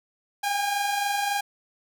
sawtooth tone pair together, 789.4 / 813 Hz, G5 / G#5, +12 / -37 cents, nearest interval minor second, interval 51 cents, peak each -28 / -21 dBFS, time 0.43-1.41 s, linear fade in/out 10 ms, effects none

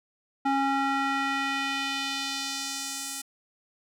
square tone with band-pass filter sweep, 273.8 Hz, C#4, 21 cents flat, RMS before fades -29 dBFS, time 0.45-3.22 s, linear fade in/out 10 ms, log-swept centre 860 to 9200 Hz, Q 1.2, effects none

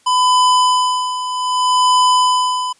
square tone with tremolo, 1004 Hz, B5, 28 cents sharp, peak -10 dBFS, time 0.06-2.73 s, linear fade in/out 10 ms, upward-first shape sine, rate 0.64 Hz, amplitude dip 70%, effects white hiss -54 dBFS RMS until 2.79 s + resampled to 22050 Hz

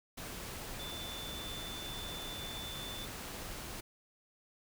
sine tone in noise, 3520 Hz, A7, in tune, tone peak -44 dBFS, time 0.79-3.06 s, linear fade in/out 10 ms, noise pink, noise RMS -44 dBFS, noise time 0.17-3.81 s, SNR -3 dB, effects none

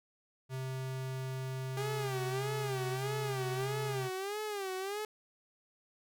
square tone, 131.1 Hz, C3, 4 cents sharp, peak -37 dBFS, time 0.49-4.1 s, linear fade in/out 50 ms
sawtooth tone with vibrato, 400 Hz, G4, 35 cents sharp, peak -32 dBFS, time 1.77-5.05 s, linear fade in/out 2 ms, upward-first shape sine, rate 1.6 Hz, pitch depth 120 cents each way
pink noise with exponential decay, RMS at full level -50 dBFS, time 3.6-3.86 s, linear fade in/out 5 ms, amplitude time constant 56 ms
effects none

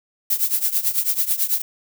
violet noise with tremolo, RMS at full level -17 dBFS, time 0.3-1.62 s, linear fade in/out 5 ms, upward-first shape triangle, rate 9.1 Hz, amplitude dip 90%, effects none

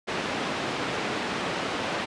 pink band-pass noise, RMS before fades -30 dBFS, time 0.07-2.06 s, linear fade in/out 20 ms, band 210 to 3400 Hz, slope 12 dB/octave, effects resampled to 22050 Hz

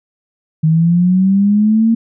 sine linear sweep, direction up, 155.56 to 229.8 Hz, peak -8 dBFS, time 0.63-1.95 s, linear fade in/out 10 ms, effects none

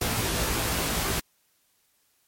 pink noise with comb filter, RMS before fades -27 dBFS, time 0.01-1.2 s, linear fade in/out 5 ms, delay 18 ms, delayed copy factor +0.85, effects white hiss -68 dBFS RMS until 2.27 s + MP3 64 kbps

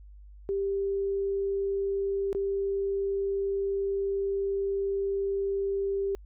sine tone with dropouts, 394.3 Hz, G4, 10 cents sharp, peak -26 dBFS, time 0.49-6.15 s, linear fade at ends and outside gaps 0 ms, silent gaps 2.329-2.349 s, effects added 50 Hz sine -46 dBFS peak until 6.25 s

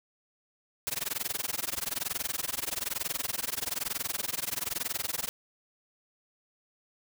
white noise with amplitude modulation, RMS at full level -30 dBFS, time 0.87-5.29 s, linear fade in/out 0 ms, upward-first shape sine, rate 21.1 Hz, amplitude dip 100%, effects none

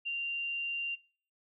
sine tone, 2777 Hz, F7, 10 cents flat, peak -32 dBFS, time 0.05-0.96 s, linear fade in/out 20 ms, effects noise-tail reverb RT60 0.5 s tail -25 dB re dry

